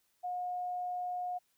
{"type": "tone", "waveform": "sine", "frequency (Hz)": 720, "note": "F#5", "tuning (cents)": -47, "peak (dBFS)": -34, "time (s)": [0.23, 1.39], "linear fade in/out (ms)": 20, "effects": ["white hiss -75 dBFS RMS until 1.57 s"]}